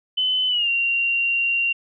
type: tone with pitch glide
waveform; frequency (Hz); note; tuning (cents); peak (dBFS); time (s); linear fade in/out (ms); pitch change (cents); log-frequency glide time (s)
sine; 3029 to 2762; F#7 to F7; +40 to -20; -18; 0.17-1.73; 10; -160; 0.48-0.69
effects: none